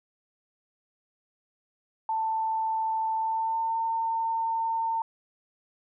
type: tone with pitch glide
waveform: sine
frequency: 887 to 905.6 Hz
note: A5 to A5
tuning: +14 to +50 cents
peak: -25 dBFS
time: 2.09-5.02 s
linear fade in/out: 2 ms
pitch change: +36 cents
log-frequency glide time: 3.16-3.77 s
effects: none

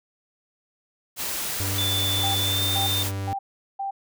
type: noise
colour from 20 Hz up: white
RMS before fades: -29 dBFS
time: 1.16-3.12 s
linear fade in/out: 50 ms
type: tone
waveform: 45% pulse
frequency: 97.8 Hz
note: G2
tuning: 4 cents flat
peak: -27 dBFS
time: 1.6-3.33 s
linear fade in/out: 0 ms
type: tone with pitch glide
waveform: sine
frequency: 3520 to 3606 Hz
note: A7 to A7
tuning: 0 to +42 cents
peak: -24 dBFS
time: 1.78-3.03 s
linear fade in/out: 5 ms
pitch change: +42 cents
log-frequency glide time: 2.41-2.64 s
type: tone bursts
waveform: sine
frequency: 787 Hz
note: G5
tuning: 7 cents sharp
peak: -26 dBFS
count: 4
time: 2.23-3.91 s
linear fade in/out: 10 ms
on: 120 ms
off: 400 ms
effects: none

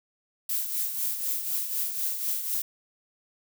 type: noise with tremolo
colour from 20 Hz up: violet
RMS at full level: -27 dBFS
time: 0.49-2.62 s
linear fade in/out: 5 ms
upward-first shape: triangle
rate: 4 Hz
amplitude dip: 60%
effects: none

